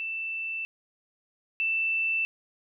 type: tone pair in turn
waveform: sine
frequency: 2661 / 2661 Hz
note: E7 / E7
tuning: +16 / +16 cents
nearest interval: unison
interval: 0 cents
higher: neither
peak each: -30 / -24 dBFS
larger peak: second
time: 0-0.65 / 1.6-2.25 s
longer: neither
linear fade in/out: 0 ms
effects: none